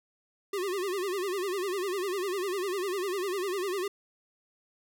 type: tone with vibrato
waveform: square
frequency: 380 Hz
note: F#4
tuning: 46 cents sharp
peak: -30 dBFS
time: 0.53-3.88 s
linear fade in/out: 5 ms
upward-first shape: sine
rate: 10 Hz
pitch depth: 130 cents each way
effects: none